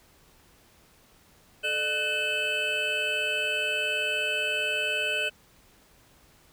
triangle tone cluster, 434.7 / 604 / 1504 / 2599 / 3038 Hz, A4 / D5 / F#6 / E7 / F#7, -21 / +48 / +28 / -25 / +45 cents, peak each -36 / -33 / -31 / -27 / -30 dBFS, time 1.63-5.3 s, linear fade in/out 20 ms, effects pink hiss -59 dBFS RMS until 6.52 s

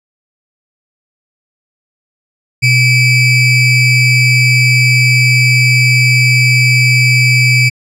square ring-modulated tone, 1215 Hz, D#6, 42 cents flat, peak -4 dBFS, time 2.62-7.7 s, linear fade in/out 20 ms, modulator 1090 Hz, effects low-pass 8000 Hz 12 dB/octave

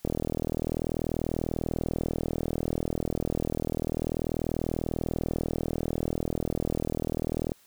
click train, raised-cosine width 2 ms, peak -15 dBFS, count 302, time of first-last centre 0.05-7.519 s, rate 40.3 Hz, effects white hiss -60 dBFS RMS until 7.66 s

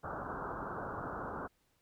white low-pass noise, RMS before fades -41 dBFS, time 0.03-1.48 s, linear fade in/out 20 ms, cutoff 1500 Hz, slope 96 dB/octave, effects pink hiss -75 dBFS RMS until 1.81 s

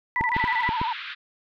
sine tone with vibrato, 940 Hz, A#5, 14 cents sharp, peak -24 dBFS, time 0.16-0.93 s, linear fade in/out 5 ms, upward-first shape sine, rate 14 Hz, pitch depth 110 cents each way
sine tone bursts, 1971 Hz, B6, 4 cents flat, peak -23 dBFS, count 7, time 0.16-0.686 s, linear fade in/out 0 ms, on 52 ms, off 27 ms
clicks, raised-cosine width 3 ms, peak -16 dBFS, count 5, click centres 0.21 / 0.365 / 0.441 / 0.691 / 0.815 s
pink band-pass noise, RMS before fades -36 dBFS, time 0.33-1.15 s, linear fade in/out 20 ms, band 1300 to 3900 Hz, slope 48 dB/octave
effects none

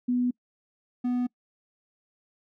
sine / triangle tone pair in turn, 246.9 / 246.9 Hz, B3 / B3, 0 / 0 cents, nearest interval unison, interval 0 cents, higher neither, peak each -22 dBFS, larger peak neither, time 0.08-0.31 / 1.04-1.27 s, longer neither, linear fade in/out 10 ms, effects noise-tail reverb RT60 0.1 s tail -25 dB re dry

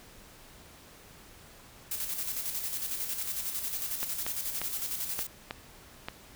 blue noise with tremolo, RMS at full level -33 dBFS, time 1.91-5.27 s, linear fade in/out 5 ms, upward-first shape square, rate 11 Hz, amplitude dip 45%
clicks, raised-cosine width 0.3 ms, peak -18 dBFS, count 6, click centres 4.03 / 4.265 / 4.616 / 5.191 / 5.509 / 6.085 s
effects pink hiss -53 dBFS RMS until 6.35 s

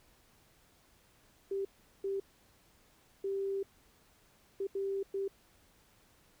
sine tone bursts at uneven times, 392 Hz, G4, in tune, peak -32 dBFS, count 6, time 1.51-1.65 / 2.04-2.2 / 3.24-3.63 / 4.6-4.67 / 4.75-5.03 / 5.14-5.28 s, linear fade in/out 5 ms, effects pink hiss -66 dBFS RMS until 6.4 s

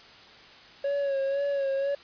triangle tone with vibrato, 554.4 Hz, C#5, in tune, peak -23 dBFS, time 0.84-1.95 s, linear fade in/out 5 ms, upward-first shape sine, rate 2 Hz, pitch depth 41 cents each way, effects white hiss -50 dBFS RMS until 2.03 s + resampled to 11025 Hz

